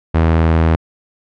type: tone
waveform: sawtooth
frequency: 81.3 Hz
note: E2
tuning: 23 cents flat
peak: -6 dBFS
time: 0.14-0.76 s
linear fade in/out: 10 ms
effects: low-pass 2000 Hz 12 dB/octave